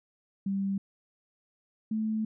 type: tone pair in turn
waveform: sine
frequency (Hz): 196 / 218.2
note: G3 / A3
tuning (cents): 0 / -14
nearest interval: major second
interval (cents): 186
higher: second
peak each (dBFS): -27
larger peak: neither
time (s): 0.46-0.78 / 1.91-2.25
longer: second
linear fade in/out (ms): 5
effects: none